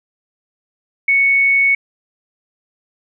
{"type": "tone", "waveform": "sine", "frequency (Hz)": 2217, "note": "C#7", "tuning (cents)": 0, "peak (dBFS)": -10, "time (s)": [1.08, 1.75], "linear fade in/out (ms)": 5, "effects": []}